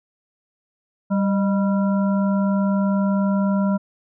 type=harmonic tone with a mistuned harmonic; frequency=196 Hz; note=G3; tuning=in tune; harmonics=1 / 3 / 5 / 7; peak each=-17 / -27 / -31 / -34 dBFS; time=1.1-3.78 s; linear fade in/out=20 ms; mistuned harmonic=3; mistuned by=+67 cents; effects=none